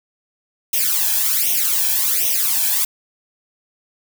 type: noise with flanger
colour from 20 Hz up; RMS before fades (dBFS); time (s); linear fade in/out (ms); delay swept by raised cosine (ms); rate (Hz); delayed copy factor
blue; -18; 0.73-2.85; 5; 0.33 to 1.24; 1.3; +0.95
effects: none